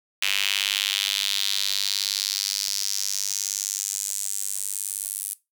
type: tone with high-pass filter sweep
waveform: sawtooth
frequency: 99.3 Hz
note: G2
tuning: 23 cents sharp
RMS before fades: -27 dBFS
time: 0.22-5.34 s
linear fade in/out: 5 ms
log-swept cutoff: 2700 to 10000 Hz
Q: 2.9
effects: noise-tail reverb RT60 0.2 s tail -18 dB re dry